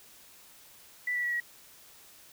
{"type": "tone with pitch steps", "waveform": "sine", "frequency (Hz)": [1975.5, 1953.9, 1932.6, 1911.5], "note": ["B6", "B6", "B6", "A#6"], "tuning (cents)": [0, -19, -38, 43], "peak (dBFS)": -28, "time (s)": [1.07, 1.402], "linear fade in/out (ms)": 5, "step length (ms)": 83, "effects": ["white hiss -55 dBFS RMS until 2.32 s"]}